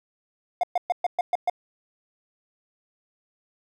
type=tone bursts; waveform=triangle; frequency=713 Hz; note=F5; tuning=36 cents sharp; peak=-17 dBFS; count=7; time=0.61-1.498 s; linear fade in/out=2 ms; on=24 ms; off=120 ms; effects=none